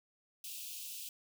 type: high-pass noise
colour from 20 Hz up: white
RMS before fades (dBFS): -45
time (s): 0.44-1.09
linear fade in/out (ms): 2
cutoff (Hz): 2500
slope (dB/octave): 96
effects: none